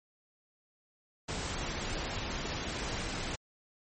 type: noise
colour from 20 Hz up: pink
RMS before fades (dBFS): -36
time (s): 1.28-3.36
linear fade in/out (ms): 10
effects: MP3 32 kbps